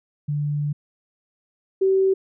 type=tone pair in turn; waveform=sine; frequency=146.83 / 383.5 Hz; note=D3 / G4; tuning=0 / -38 cents; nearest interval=octave + perfect fourth; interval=1662 cents; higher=second; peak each=-21 / -15 dBFS; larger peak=second; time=0.28-0.73 / 1.81-2.14 s; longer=first; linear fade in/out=10 ms; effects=none